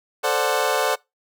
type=chord; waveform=25% pulse; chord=D dominant seventh; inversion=second; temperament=equal; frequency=440 / 523.3 / 587.3 / 740 Hz; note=A4 / C5 / D5 / F#5; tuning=0 / 0 / 0 / 0 cents; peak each=-21 dBFS; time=0.23-0.96 s; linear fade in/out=20 ms; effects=noise-tail reverb RT60 0.2 s tail -23 dB re dry

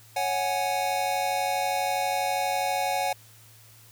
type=chord; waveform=square; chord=C# suspended fourth; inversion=none; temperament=just; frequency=554.4 / 739.2 / 831.5 Hz; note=C#5 / F#5 / G#5; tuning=0 / -2 / +2 cents; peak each=-33 / -28 / -30 dBFS; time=0.16-3.13 s; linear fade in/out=5 ms; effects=added 111 Hz sine -54 dBFS peak until 3.91 s + white hiss -54 dBFS RMS until 3.91 s

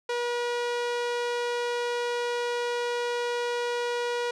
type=tone with low-pass filter; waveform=sawtooth; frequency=481.4 Hz; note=B4; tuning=44 cents flat; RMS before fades=-29 dBFS; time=0.09-4.31 s; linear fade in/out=5 ms; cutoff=5800 Hz; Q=0.69; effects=none

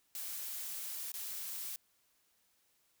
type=noise with dropouts; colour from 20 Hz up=blue; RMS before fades=-42 dBFS; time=0.15-1.76 s; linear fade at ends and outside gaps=0 ms; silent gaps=1.118-1.14 s; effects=white hiss -74 dBFS RMS until 3 s

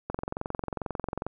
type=click train; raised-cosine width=1 ms; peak=-17 dBFS; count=27; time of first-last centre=0.1-1.266 s; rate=22.3 Hz; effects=none

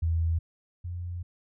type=tone pair in turn; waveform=sine; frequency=82.41 / 87.81 Hz; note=E2 / F2; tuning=0 / +10 cents; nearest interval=minor second; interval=110 cents; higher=second; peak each=-23 / -32 dBFS; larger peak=first; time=0.02-0.39 / 0.84-1.23 s; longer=second; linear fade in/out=10 ms; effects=none

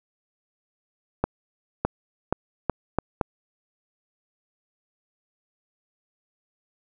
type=accelerating click train; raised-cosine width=1 ms; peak=-7 dBFS; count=6; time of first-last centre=1.24-3.212 s; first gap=610 ms; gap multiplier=0.78; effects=none

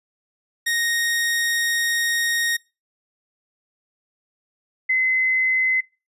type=tone pair in turn; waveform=sawtooth / sine; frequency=1864.7 / 2045 Hz; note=A#6 / C7; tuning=0 / -40 cents; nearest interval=major second; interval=160 cents; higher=second; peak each=-16 dBFS; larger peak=neither; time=0.66-2.57 / 4.89-5.81 s; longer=first; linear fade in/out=10 ms; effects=noise-tail reverb RT60 0.3 s tail -26 dB re dry + resampled to 32000 Hz

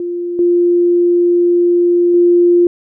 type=tone with level steps; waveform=sine; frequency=349.2 Hz; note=F4; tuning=in tune; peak=-17 / -8 / -6 dBFS; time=0-2.67 s; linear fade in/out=2 ms; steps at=0.39 / 2.14 s; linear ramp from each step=2 ms; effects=none

